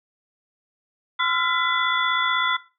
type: tone cluster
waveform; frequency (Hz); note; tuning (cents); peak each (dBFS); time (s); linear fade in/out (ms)
sine; 1023 / 1349 / 1405 / 2005 / 3449; C6 / E6 / F6 / B6 / A7; -39 / +40 / +10 / +26 / -35; -26; 1.19-2.57; 10
effects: noise-tail reverb RT60 0.3 s tail -17 dB re dry